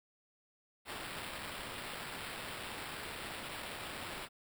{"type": "noise with sample-and-hold", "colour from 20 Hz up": "white", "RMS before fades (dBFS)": -44, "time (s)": [0.85, 4.29], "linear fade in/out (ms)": 50, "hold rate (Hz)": 6300, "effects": []}